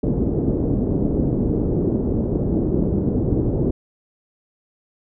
white low-pass noise, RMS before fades -20 dBFS, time 0.03-3.71 s, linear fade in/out 5 ms, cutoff 380 Hz, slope 24 dB/octave, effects none

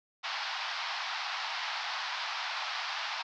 pink band-pass noise, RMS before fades -36 dBFS, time 0.23-3.23 s, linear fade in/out 20 ms, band 750 to 5200 Hz, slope 48 dB/octave, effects none

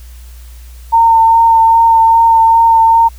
sine tone with vibrato, 910 Hz, A#5, 42 cents flat, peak -4 dBFS, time 0.92-3.09 s, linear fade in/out 20 ms, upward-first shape sine, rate 2.5 Hz, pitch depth 15 cents each way, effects added 60 Hz sine -30 dBFS peak until 3.18 s + white hiss -44 dBFS RMS until 3.18 s

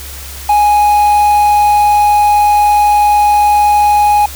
triangle tone with quantisation, 830.6 Hz, G#5, in tune, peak -4 dBFS, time 0.49-4.26 s, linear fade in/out 5 ms, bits 5, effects added 69 Hz sine -28 dBFS peak until 4.35 s + white hiss -29 dBFS RMS until 4.35 s

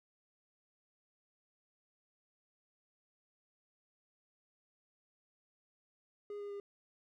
triangle tone with pitch steps, 411.5 / 407.5 / 403.5 Hz, G#4 / G#4 / G#4, -16 / -33 / -50 cents, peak -39 dBFS, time 6.3-6.6 s, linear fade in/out 2 ms, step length 100 ms, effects none

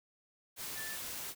sine tone in noise, 1760 Hz, A6, in tune, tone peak -43 dBFS, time 0.74-0.98 s, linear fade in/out 50 ms, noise white, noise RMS -42 dBFS, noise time 0.56-1.35 s, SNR -4 dB, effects none

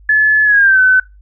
sine tone with pitch glide, 1721 to 1515.6 Hz, A6 to F#6, -39 to +41 cents, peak -6 dBFS, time 0.09-1 s, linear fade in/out 5 ms, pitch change -220 cents, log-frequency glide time 0.44-0.8 s, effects noise-tail reverb RT60 0.2 s tail -19 dB re dry + added 50 Hz sine -39 dBFS peak until 1.21 s

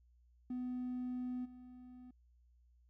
triangle tone with level steps, 250 Hz, B3, 21 cents sharp, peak -35 / -50 dBFS, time 0.5-2.11 s, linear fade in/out 5 ms, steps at 1.44 s, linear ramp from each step 20 ms, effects tanh soft clip ceiling -33 dBFS + added 60 Hz sine -65 dBFS peak until 2.89 s

